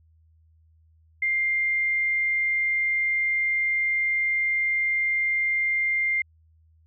sine tone, 2100 Hz, C7, 6 cents sharp, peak -21 dBFS, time 1.22-6.22 s, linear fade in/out 5 ms, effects added 80 Hz sine -56 dBFS peak until 6.86 s

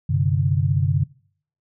sine chord, G suspended fourth, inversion none, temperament equal with one note detuned, 95.71 / 130.81 / 146.83 Hz, G2 / C3 / D3, -41 / 0 / 0 cents, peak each -21 dBFS, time 0.09-1.04 s, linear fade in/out 10 ms, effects noise-tail reverb RT60 0.6 s tail -25 dB re dry

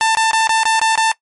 sawtooth tone bursts, 891 Hz, A5, 22 cents sharp, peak -8 dBFS, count 7, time 0.01-1.116 s, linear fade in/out 0 ms, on 140 ms, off 21 ms, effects noise-tail reverb RT60 0.1 s tail -21 dB re dry + MP3 48 kbps

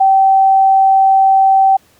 sine tone, 773 Hz, G5, 24 cents flat, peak -6 dBFS, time 0-1.77 s, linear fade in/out 10 ms, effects pink hiss -51 dBFS RMS until 1.99 s + high-pass 60 Hz 12 dB/octave

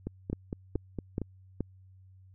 two click trains, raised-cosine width 3 ms, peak -18 / -21 dBFS, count 4 / 6, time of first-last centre 0.33-1.607 / 0.07-1.217 s, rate 2.35 / 4.36 Hz, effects added 94 Hz sine -53 dBFS peak until 2.34 s

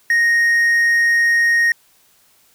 triangle tone, 1864.7 Hz, A#6, in tune, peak -10 dBFS, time 0.1-1.72 s, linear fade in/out 2 ms, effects white hiss -55 dBFS RMS until 2.54 s

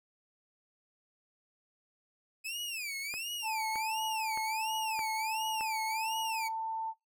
sawtooth tone with vibrato, 2517 Hz, D#7, 19 cents sharp, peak -33 dBFS, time 2.44-6.49 s, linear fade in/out 20 ms, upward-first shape sine, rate 1.4 Hz, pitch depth 250 cents each way
click train, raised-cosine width 0.5 ms, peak -28 dBFS, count 5, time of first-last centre 3.14-5.609 s, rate 1.62 Hz
sine tone with pitch glide, 880 to 892.3 Hz, A5 to A5, 0 to +24 cents, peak -33 dBFS, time 3.42-6.94 s, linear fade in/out 50 ms, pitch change +24 cents, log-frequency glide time 5.77-6.29 s
effects noise-tail reverb RT60 0.2 s tail -19 dB re dry

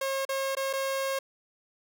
sawtooth tone with dropouts, 540 Hz, C#5, 45 cents flat, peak -24 dBFS, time 0.01-1.19 s, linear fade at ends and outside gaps 5 ms, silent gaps 0.252-0.29 / 0.552-0.568 / 0.73-0.734 s, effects none

